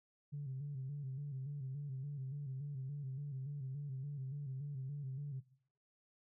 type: tone with vibrato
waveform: sine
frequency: 138.1 Hz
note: C#3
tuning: 6 cents flat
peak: -39 dBFS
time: 0.32-5.41 s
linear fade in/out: 20 ms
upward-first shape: square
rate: 3.5 Hz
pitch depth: 79 cents each way
effects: noise-tail reverb RT60 0.6 s tail -19 dB re dry + tanh soft clip ceiling -36 dBFS